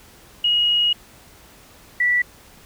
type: tone pair in turn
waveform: sine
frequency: 2889 / 1958.5 Hz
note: F#7 / B6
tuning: -42 / -15 cents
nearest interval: perfect fifth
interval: 673 cents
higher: first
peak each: -15 dBFS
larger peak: neither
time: 0.44-0.93 / 2-2.22 s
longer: first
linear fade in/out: 5 ms
effects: pink hiss -48 dBFS RMS until 2.65 s